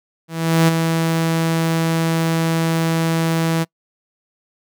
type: tone with ADSR envelope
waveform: sawtooth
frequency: 163.8 Hz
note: E3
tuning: 11 cents flat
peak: -6 dBFS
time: 0.28-3.65 s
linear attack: 400 ms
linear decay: 18 ms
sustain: -6 dB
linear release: 27 ms
effects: noise-tail reverb RT60 0.1 s tail -26 dB re dry